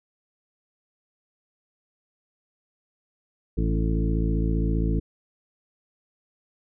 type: harmonic tone with a mistuned harmonic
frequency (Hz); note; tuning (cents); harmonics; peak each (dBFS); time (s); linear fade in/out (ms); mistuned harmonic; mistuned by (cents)
55.1; A1; +3; 1 / 2 / 3 / 4 / 5 / 6 / 8; -23 / -30 / -28 / -34 / -32 / -33 / -36; 3.57-5; 10; 6; +17
effects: none